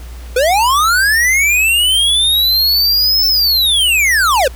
square linear two-way sweep, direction up then down, 472.7 to 5330 to 472.7 Hz, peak -10 dBFS, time 0.36-4.48 s, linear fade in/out 5 ms, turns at 3.27 s, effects added 60 Hz sine -27 dBFS peak until 4.55 s + pink hiss -40 dBFS RMS until 4.55 s

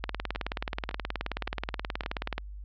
two click trains, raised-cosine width 0.3 ms, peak -14 / -24 dBFS, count 45 / 4, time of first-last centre 0.04-2.38 / 0.35-2.035 s, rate 18.8 / 1.78 Hz, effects added 50 Hz sine -39 dBFS peak until 2.64 s + low-pass 4000 Hz 12 dB/octave

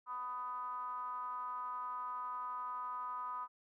triangle ring-modulated tone, 125.1 Hz, B2, 23 cents sharp, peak -34 dBFS, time 0.06-3.48 s, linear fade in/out 50 ms, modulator 1120 Hz, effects none

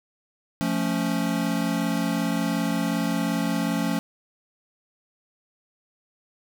square chord, F augmented, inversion none, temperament equal, 174.61 / 220 / 277.2 Hz, F3 / A3 / C#4, 0 / 0 / 0 cents, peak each -28 dBFS, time 0.61-3.99 s, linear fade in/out 0 ms, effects none

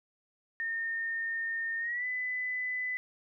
sine tone with pitch glide, 1826 to 2003 Hz, A#6 to B6, -36 to +24 cents, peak -31 dBFS, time 0.6-2.97 s, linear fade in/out 0 ms, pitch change +160 cents, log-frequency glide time 1.79-2.06 s, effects none

